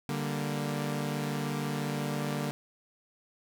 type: chord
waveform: sawtooth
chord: G minor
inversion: second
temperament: equal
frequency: 146.83 / 196 / 233.1 Hz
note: D3 / G3 / Bb3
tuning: 0 / 0 / 0 cents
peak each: -29 / -34 / -32 dBFS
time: 0.09-2.51 s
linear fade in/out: 0 ms
effects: none